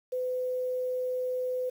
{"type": "tone with quantisation", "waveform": "sine", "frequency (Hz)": 505, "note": "B4", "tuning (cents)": 39, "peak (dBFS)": -28, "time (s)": [0.12, 1.7], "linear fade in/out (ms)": 10, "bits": 9, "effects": []}